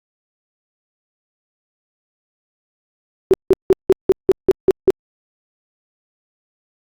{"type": "tone bursts", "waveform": "sine", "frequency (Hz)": 379.5, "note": "F#4", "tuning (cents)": 44, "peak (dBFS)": -6, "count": 9, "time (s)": [3.31, 4.904], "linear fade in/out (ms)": 0, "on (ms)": 26, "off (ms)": 170, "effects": ["Opus 48 kbps"]}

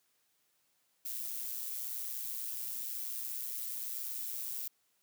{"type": "noise with amplitude modulation", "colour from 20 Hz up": "violet", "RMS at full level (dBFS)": -37, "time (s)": [1.05, 4.68], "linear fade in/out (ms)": 5, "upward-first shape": "sine", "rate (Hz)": 121, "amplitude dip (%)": 55, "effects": ["white hiss -75 dBFS RMS until 5.02 s", "high-pass 100 Hz 12 dB/octave"]}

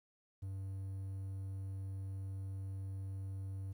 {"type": "tone", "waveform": "triangle", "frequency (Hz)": 96.5, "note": "G2", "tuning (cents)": -27, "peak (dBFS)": -38, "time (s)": [0.42, 3.73], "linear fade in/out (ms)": 10, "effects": ["12-bit"]}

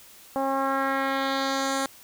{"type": "tone with low-pass filter sweep", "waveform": "10% pulse", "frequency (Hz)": 270.5, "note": "C#4", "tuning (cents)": -42, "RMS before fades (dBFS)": -26, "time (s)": [0.36, 1.86], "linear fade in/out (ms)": 0, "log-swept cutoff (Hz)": [760, 9500], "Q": 1.6, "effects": ["white hiss -50 dBFS RMS until 2.03 s"]}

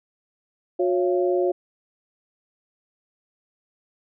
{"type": "tone cluster", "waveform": "sine", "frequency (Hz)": [361.2, 552, 682], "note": ["F#4", "C#5", "F5"], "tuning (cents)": [-42, -7, -41], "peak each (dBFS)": [-20, -25, -28], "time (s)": [0.79, 1.52], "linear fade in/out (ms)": 10, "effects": []}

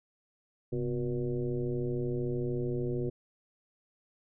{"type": "tone with frequency modulation", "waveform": "sine", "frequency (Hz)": 248.6, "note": "B3", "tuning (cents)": 12, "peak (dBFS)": -29, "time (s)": [0.72, 3.1], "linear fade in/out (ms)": 10, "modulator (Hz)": 116, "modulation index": 1.8, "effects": []}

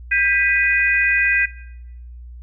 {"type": "tone cluster", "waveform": "sine", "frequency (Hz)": [1596, 1975, 2483], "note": ["G6", "B6", "D#7"], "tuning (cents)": [31, 0, -4], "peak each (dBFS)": -19, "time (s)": [0.11, 1.46], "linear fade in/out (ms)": 10, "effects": ["noise-tail reverb RT60 0.9 s tail -20 dB re dry", "added 60 Hz sine -34 dBFS peak until 2.42 s"]}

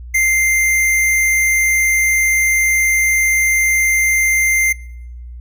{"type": "tone", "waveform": "square", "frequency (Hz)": 2093, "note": "C7", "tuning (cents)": 0, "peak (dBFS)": -12, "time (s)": [0.14, 4.73], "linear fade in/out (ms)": 10, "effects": ["noise-tail reverb RT60 0.9 s tail -25 dB re dry", "added 60 Hz sine -29 dBFS peak until 5.4 s"]}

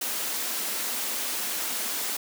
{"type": "high-pass noise", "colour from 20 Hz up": "white", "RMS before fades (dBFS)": -30, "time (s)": [0.01, 2.17], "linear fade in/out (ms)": 5, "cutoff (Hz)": 190, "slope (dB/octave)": 96, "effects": []}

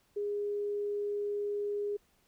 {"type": "tone", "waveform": "sine", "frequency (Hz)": 410.6, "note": "G#4", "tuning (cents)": -20, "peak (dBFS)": -31, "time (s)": [0.16, 1.97], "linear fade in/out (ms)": 10, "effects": ["pink hiss -70 dBFS RMS until 2.27 s"]}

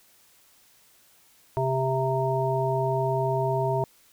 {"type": "harmonic tone", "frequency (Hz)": 132.1, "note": "C3", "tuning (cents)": 17, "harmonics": [1, 3, 5, 7], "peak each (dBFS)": [-27, -28, -28, -29], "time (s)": [1.57, 3.84], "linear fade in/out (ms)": 0, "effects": ["white hiss -59 dBFS RMS until 4.12 s"]}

